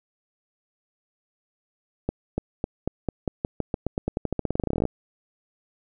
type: accelerating click train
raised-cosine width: 2 ms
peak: -11 dBFS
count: 30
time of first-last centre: 2.09-4.853 s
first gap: 290 ms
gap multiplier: 0.9
effects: none